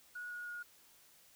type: tone with pitch steps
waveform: triangle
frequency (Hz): 1457 / 1446.9 / 1436.9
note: F#6 / F#6 / F6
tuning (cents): -27 / -39 / +49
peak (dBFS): -38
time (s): 0.15-0.63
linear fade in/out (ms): 10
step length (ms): 160
effects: tanh soft clip ceiling -40 dBFS + white hiss -64 dBFS RMS until 1.35 s